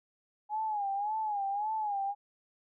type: tone with vibrato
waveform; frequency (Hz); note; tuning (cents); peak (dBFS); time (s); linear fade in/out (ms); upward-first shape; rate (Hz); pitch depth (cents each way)
sine; 830.6; G#5; 0; -30; 0.49-2.15; 50; sine; 1.8; 98
effects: none